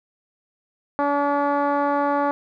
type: tone with low-pass filter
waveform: 10% pulse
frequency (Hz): 286.1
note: D4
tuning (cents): -45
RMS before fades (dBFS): -21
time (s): 0.99-2.31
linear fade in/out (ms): 0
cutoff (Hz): 1000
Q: 1.4
effects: none